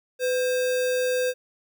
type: tone with sample-and-hold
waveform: sine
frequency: 503 Hz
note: B4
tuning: 32 cents sharp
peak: -21 dBFS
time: 0.19-1.34 s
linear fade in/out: 50 ms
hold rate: 2100 Hz
effects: none